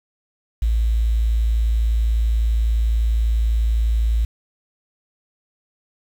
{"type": "tone with quantisation", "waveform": "sine", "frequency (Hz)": 55.9, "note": "A1", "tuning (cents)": 28, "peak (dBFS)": -15, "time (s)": [0.62, 4.25], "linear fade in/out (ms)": 5, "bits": 7, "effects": []}